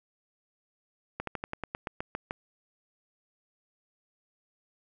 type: slowing click train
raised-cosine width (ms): 0.5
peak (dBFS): -18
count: 11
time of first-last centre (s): 1.2-2.309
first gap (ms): 73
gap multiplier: 1.09
effects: none